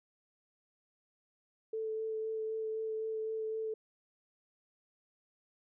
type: tone with vibrato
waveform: sine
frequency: 440 Hz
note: A4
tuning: in tune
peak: -34 dBFS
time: 1.73-3.74 s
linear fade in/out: 5 ms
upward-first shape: sine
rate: 3.9 Hz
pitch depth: 11 cents each way
effects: none